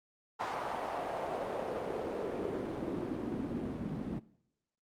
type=noise with band-pass filter sweep; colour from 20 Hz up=pink; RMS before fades=-37 dBFS; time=0.39-4.2 s; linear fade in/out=20 ms; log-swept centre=910 to 200 Hz; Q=2.1; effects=noise-tail reverb RT60 0.8 s tail -21 dB re dry + Opus 48 kbps